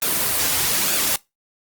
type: noise with flanger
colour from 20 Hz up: white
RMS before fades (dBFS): -20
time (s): 0.02-1.16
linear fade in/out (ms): 2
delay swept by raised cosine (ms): 0.96 to 5.36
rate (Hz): 1.1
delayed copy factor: -0.5
effects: noise-tail reverb RT60 0.2 s tail -22 dB re dry + Opus 32 kbps